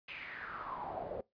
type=noise with band-pass filter sweep; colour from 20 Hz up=brown; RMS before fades=-43 dBFS; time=0.08-1.21 s; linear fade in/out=5 ms; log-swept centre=2700 to 510 Hz; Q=6.3; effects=noise-tail reverb RT60 0.2 s tail -22 dB re dry + resampled to 11025 Hz